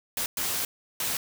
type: noise bursts at uneven times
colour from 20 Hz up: white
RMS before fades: -29 dBFS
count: 3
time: 0.17-0.26 / 0.37-0.65 / 1-1.17 s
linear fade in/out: 2 ms
effects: none